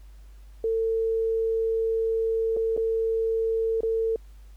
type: tone with dropouts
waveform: sine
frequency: 450 Hz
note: A4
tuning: 39 cents sharp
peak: -22 dBFS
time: 0.64-4.16 s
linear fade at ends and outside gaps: 2 ms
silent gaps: 2.566-2.57 / 2.766-2.775 / 3.807-3.832 s
effects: added 50 Hz sine -44 dBFS peak until 4.56 s + pink hiss -63 dBFS RMS until 4.56 s